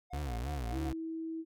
triangle tone with tremolo, 719 Hz, F#5, 50 cents flat, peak -40 dBFS, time 0.1-0.91 s, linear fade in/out 20 ms, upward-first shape triangle, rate 5.3 Hz, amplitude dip 95%
35% pulse tone with vibrato, 65.1 Hz, C2, 8 cents flat, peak -33 dBFS, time 0.13-0.93 s, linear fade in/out 5 ms, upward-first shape sine, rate 3.2 Hz, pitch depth 240 cents each way
sine tone, 324.3 Hz, E4, 28 cents flat, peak -36 dBFS, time 0.71-1.45 s, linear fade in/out 50 ms
effects none

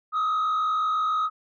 sine tone with frequency modulation, 1261 Hz, D#6, 23 cents sharp, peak -19 dBFS, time 0.12-1.3 s, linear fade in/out 50 ms, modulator 53.9 Hz, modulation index 0.6, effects tanh soft clip ceiling -21 dBFS

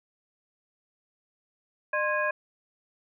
sine tone cluster, 605 / 1053 / 1648 / 2477 Hz, D#5 / C6 / G#6 / D#7, -49 / +11 / -14 / -8 cents, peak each -29 / -31 / -28 / -35 dBFS, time 1.93-2.31 s, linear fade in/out 5 ms, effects none

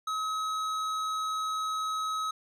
triangle tone with hard clipping, 1278 Hz, D#6, 46 cents sharp, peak -31 dBFS, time 0.07-2.31 s, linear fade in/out 5 ms, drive 15 dB, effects none

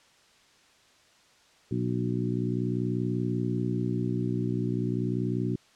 harmonic tone with a mistuned harmonic, 60.4 Hz, B1, 38 cents flat, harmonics 2 / 3 / 4 / 5 / 6, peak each -30 / -32 / -33 / -34 / -35 dBFS, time 1.71-5.56 s, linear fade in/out 5 ms, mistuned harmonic 6, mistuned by +22 cents, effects white hiss -60 dBFS RMS until 5.75 s + low-pass 6000 Hz 12 dB/octave

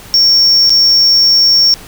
triangle tone with dropouts, 5490 Hz, F8, 31 cents flat, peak -4 dBFS, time 0.14-1.74 s, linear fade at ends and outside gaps 0 ms, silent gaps 0.695-0.703 s, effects pink hiss -34 dBFS RMS until 1.87 s

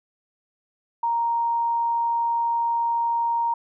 sine tone, 933 Hz, A#5, 1 cent sharp, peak -20 dBFS, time 1.03-3.54 s, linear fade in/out 5 ms, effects none

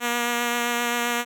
5% pulse tone with vibrato, 239 Hz, A#3, 43 cents sharp, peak -11 dBFS, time 0-1.25 s, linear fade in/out 50 ms, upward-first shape triangle, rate 7.6 Hz, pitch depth 16 cents each way, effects none

